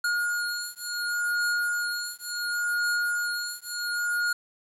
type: beating tone pair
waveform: square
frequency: 1431 / 1431.7 Hz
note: F6 / F6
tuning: +42 / +43 cents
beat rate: 0.7 Hz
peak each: -30 dBFS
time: 0.04-4.33 s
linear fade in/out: 5 ms
effects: resampled to 32000 Hz + 9-bit